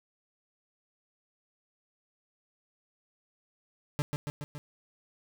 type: tone with echo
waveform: 40% pulse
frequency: 146.83 Hz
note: D3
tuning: in tune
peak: -26 dBFS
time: 3.99-4.02 s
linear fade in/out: 0 ms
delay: 140 ms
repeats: 4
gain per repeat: -3 dB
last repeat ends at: 4.58 s
effects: none